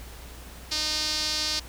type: tone with band-pass filter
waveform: sawtooth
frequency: 306.4 Hz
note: D#4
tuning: 27 cents flat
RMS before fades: -28 dBFS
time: 0.71-1.6 s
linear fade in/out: 10 ms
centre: 4800 Hz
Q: 3.5
effects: added 60 Hz sine -43 dBFS peak until 1.68 s + pink hiss -46 dBFS RMS until 1.68 s